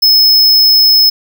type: tone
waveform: square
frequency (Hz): 5190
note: E8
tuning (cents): -28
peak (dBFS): -5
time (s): 0.02-1.1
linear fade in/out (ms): 10
effects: none